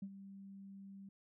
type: tone with ADSR envelope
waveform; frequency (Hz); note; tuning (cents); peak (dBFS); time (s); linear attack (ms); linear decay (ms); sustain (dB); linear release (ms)
sine; 196; G3; 0; -39; 0.02-1.09; 6; 61; -11; 4
effects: tanh soft clip ceiling -36 dBFS